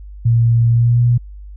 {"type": "tone with pitch glide", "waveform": "sine", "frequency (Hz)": [116.54, 120.51], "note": ["A#2", "B2"], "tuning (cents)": [0, -42], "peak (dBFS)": -9, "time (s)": [0.25, 1.18], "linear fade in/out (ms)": 10, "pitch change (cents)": 58, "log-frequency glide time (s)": [0.7, 1.02], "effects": ["added 50 Hz sine -31 dBFS peak until 1.56 s"]}